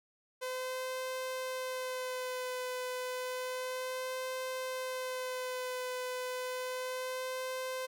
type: tone with vibrato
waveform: sawtooth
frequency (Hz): 510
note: C5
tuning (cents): -44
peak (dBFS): -32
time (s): 0.41-7.87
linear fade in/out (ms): 20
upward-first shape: sine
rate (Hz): 0.31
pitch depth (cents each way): 21
effects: none